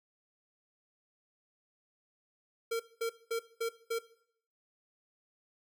square tone bursts, 458.5 Hz, A#4, 29 cents flat, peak -31 dBFS, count 5, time 2.71-3.99 s, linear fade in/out 10 ms, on 88 ms, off 210 ms, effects noise-tail reverb RT60 0.6 s tail -17 dB re dry

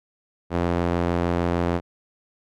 sawtooth tone with band-pass filter, 86.6 Hz, F2, 14 cents flat, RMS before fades -23 dBFS, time 0.5-1.81 s, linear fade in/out 50 ms, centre 510 Hz, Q 0.54, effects none

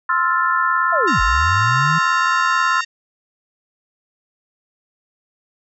sine chord, F major seventh, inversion second, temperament equal, 1046.5 / 1318.5 / 1396.9 / 1760 Hz, C6 / E6 / F6 / A6, 0 / 0 / 0 / 0 cents, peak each -19 / -20 / -20 / -23 dBFS, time 0.09-2.81 s, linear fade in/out 5 ms
sine linear two-way sweep, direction down then up, 712 to 46.08 to 165.7 Hz, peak -19 dBFS, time 0.92-1.99 s, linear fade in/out 10 ms, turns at 1.21 s
harmonic tone, 922 Hz, A#5, 19 cents flat, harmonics 2 / 3 / 4 / 5 / 6 / 7 / 8, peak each -28 / -30 / -34 / -34 / -36 / -37 / -41 dBFS, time 1.07-2.85 s, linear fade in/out 10 ms
effects none

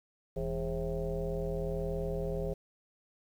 sine tone with frequency modulation, 286.9 Hz, D4, 40 cents flat, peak -31 dBFS, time 0.36-2.54 s, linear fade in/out 10 ms, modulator 123 Hz, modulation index 2.5, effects 10-bit

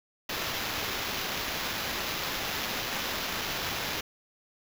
white noise with sample-and-hold, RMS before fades -33 dBFS, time 0.29-4.01 s, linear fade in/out 5 ms, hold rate 8820 Hz, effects none

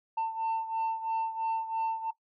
sine beating tone pair, 896 / 899 Hz, A5 / A5, +31 / +37 cents, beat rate 3 Hz, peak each -28 / -32 dBFS, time 0.17-2.11 s, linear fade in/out 10 ms, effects noise-tail reverb RT60 0.1 s tail -17 dB re dry + tanh soft clip ceiling -26 dBFS

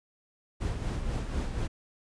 brown noise with tremolo, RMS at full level -30 dBFS, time 0.6-1.68 s, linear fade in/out 20 ms, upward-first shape sine, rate 4.1 Hz, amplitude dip 45%, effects resampled to 22050 Hz

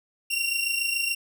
sawtooth tone pair together, 2740 / 2767 Hz, F7 / F7, -34 / -17 cents, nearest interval unison, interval 17 cents, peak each -24 dBFS, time 0.3-1.15 s, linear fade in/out 10 ms, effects none

